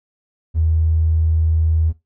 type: tone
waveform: triangle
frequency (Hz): 80.3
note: E2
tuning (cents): -45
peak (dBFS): -9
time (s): 0.54-1.93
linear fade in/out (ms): 50
effects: noise-tail reverb RT60 0.2 s tail -19 dB re dry + tanh soft clip ceiling -11 dBFS